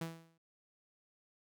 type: tone with exponential decay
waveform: sawtooth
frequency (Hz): 164.6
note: E3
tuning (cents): -2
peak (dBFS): -32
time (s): 0.01-0.38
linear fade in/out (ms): 5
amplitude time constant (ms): 79
effects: none